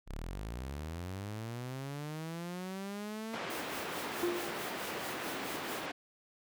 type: linear sweep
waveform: sawtooth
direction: up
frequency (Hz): 30.57 to 229.2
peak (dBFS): -35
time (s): 0.06-3.39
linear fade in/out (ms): 50
type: band-pass noise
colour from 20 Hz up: pink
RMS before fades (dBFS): -40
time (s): 3.33-5.92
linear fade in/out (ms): 10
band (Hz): 270 to 3100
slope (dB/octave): 12
type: noise with tremolo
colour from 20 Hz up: white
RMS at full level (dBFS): -45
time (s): 3.5-5.86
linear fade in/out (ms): 2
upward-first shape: sine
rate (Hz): 4.6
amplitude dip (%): 65
type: tone with exponential decay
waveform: triangle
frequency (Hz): 350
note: F4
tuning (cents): +4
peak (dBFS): -26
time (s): 4.23-4.83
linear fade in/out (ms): 1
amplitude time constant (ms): 130
effects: none